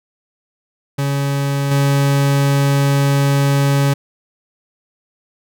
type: tone with level steps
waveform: 40% pulse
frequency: 140 Hz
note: C#3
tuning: 18 cents sharp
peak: -15 / -11 dBFS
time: 0.98-3.94 s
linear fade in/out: 10 ms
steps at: 1.71 s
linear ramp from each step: 5 ms
effects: none